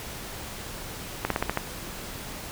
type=slowing click train; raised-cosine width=0.5 ms; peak=-9 dBFS; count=6; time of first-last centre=1.25-1.574 s; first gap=53 ms; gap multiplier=1.1; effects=pink hiss -38 dBFS RMS until 2.51 s